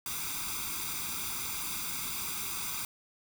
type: noise with comb filter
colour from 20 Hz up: white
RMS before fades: -36 dBFS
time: 0.06-2.85 s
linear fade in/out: 2 ms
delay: 0.83 ms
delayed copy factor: +1
effects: none